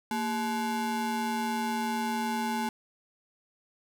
square ring-modulated tone, 315.4 Hz, D#4, 24 cents sharp, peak -26 dBFS, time 0.11-2.69 s, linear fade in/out 2 ms, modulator 546 Hz, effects none

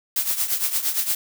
blue noise with tremolo, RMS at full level -20 dBFS, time 0.16-1.15 s, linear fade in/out 2 ms, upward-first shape triangle, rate 8.7 Hz, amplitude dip 80%, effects none

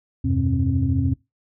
sine tone cluster, 82.8 / 96.2 / 126.8 / 267.5 Hz, E2 / G2 / B2 / C4, +8 / -32 / +46 / +38 cents, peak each -23 dBFS, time 0.24-1.14 s, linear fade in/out 10 ms, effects noise-tail reverb RT60 0.2 s tail -21 dB re dry + tanh soft clip ceiling -8 dBFS

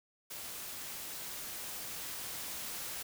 white noise with level ramp, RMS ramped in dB -44 to -41 dBFS, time 0.3-3.03 s, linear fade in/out 10 ms, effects none

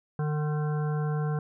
harmonic tone with a mistuned harmonic, 150.7 Hz, D3, 45 cents sharp, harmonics 1 / 3 / 5 / 7 / 9 / 10, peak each -26 / -36 / -40 / -43 / -45 / -46 dBFS, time 0.19-1.39 s, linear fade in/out 2 ms, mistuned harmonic 10, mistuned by +48 cents, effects none

